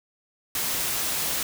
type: noise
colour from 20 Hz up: white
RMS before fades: -27 dBFS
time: 0.55-1.43 s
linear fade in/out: 2 ms
effects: none